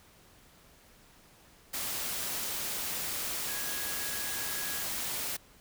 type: tone in noise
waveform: sine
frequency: 1659 Hz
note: G#6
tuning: 2 cents flat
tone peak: -43 dBFS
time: 3.48-4.83 s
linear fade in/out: 10 ms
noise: white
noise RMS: -35 dBFS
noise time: 1.73-5.37 s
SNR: -11 dB
effects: pink hiss -59 dBFS RMS until 5.6 s